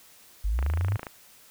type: linear sweep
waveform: sine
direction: up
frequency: 46.25 to 106.1 Hz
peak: -23 dBFS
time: 0.44-0.97 s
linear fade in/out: 10 ms
type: click train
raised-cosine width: 0.5 ms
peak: -20 dBFS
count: 14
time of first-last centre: 0.59-1.068 s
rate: 27.2 Hz
effects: white hiss -54 dBFS RMS until 1.5 s